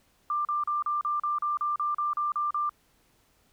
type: tone bursts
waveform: sine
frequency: 1187 Hz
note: D6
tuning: 18 cents sharp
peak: -25 dBFS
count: 13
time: 0.3-2.694 s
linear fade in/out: 2 ms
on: 150 ms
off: 37 ms
effects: pink hiss -66 dBFS RMS until 3.52 s